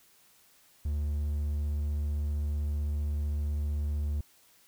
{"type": "tone", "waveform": "triangle", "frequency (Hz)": 73.7, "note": "D2", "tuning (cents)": 7, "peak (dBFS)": -26, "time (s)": [0.85, 4.21], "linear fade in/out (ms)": 5, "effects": ["white hiss -62 dBFS RMS until 4.67 s"]}